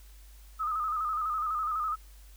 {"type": "tone with vibrato", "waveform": "sine", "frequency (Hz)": 1253, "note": "D#6", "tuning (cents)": 12, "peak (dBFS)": -28, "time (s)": [0.59, 1.96], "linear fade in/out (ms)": 20, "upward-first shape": "square", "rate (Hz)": 12, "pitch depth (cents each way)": 54, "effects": ["added 50 Hz sine -49 dBFS peak until 2.36 s", "white hiss -60 dBFS RMS until 2.36 s"]}